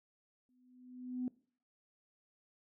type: tone with exponential growth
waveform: sine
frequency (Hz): 251.1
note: B3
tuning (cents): +29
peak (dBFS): -32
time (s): 0.49-1.28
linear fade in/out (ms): 1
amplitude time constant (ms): 170
effects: noise-tail reverb RT60 0.5 s tail -22 dB re dry + tanh soft clip ceiling -28 dBFS